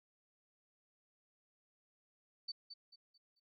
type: tone with echo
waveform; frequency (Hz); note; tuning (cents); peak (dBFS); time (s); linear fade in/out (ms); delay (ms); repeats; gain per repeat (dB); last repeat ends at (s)
sine; 4549; C#8; +44; -39; 2.48-2.52; 10; 220; 4; -9; 3.4
effects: none